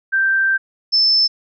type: tone pair in turn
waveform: sine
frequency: 1568 / 5274 Hz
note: G6 / E8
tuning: 0 / 0 cents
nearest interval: octave + major sixth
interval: 2100 cents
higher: second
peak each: -13 / -11 dBFS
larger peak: second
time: 0.12-0.58 / 0.92-1.28 s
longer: first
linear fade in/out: 20 ms
effects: none